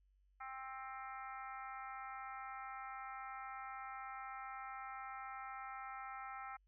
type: harmonic tone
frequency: 263.9 Hz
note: C4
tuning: 15 cents sharp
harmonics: 3 / 4 / 5 / 6 / 7 / 8 / 9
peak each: -50 / -56 / -49 / -63 / -58 / -57 / -62 dBFS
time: 0.4-6.57 s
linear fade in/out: 10 ms
effects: added 48 Hz sine -70 dBFS peak until 6.67 s